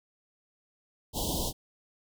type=band-stop noise; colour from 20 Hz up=pink; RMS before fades=-31 dBFS; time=1.13-1.53 s; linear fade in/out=50 ms; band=980 to 3000 Hz; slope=96 dB/octave; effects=none